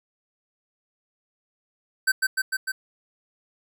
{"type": "tone with echo", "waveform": "square", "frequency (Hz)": 1544, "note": "G6", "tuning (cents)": -27, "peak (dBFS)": -18, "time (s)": [2.07, 2.12], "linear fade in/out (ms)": 10, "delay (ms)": 150, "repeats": 4, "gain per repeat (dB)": -2, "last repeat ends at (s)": 2.72, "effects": []}